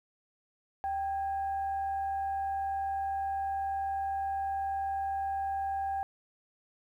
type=tone with frequency modulation; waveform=sine; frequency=784 Hz; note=G5; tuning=in tune; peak=-30 dBFS; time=0.84-6.03 s; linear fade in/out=0 ms; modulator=859 Hz; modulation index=0.24; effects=11-bit